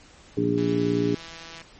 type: harmonic tone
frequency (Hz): 58.27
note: A#1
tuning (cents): 0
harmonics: 2 / 3 / 4 / 5 / 6 / 7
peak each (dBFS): -30 / -29 / -31 / -24 / -35 / -25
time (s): 0.37-1.15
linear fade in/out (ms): 5
type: click train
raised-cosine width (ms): 0.2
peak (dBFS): -24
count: 172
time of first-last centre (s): 0.58-1.616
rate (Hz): 165
effects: pink hiss -51 dBFS RMS until 1.79 s + MP3 32 kbps